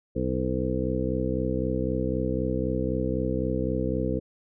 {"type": "harmonic tone", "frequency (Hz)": 63.9, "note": "C2", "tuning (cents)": -40, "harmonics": [1, 2, 3, 4, 5, 7, 8], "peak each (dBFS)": [-32, -32, -32, -32, -32, -32, -32], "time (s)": [0.15, 4.2], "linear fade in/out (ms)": 20, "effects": []}